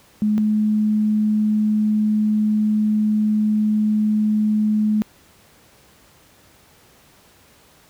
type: tone pair in turn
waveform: sine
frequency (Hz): 211.7 / 213.2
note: G#3 / G#3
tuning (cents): +33 / +46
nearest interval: unison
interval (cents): 13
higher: second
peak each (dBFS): -15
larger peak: neither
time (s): 0.22-0.38 / 0.38-5.02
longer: second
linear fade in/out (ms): 0
effects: pink hiss -52 dBFS RMS until 7.89 s + high-pass 60 Hz 12 dB/octave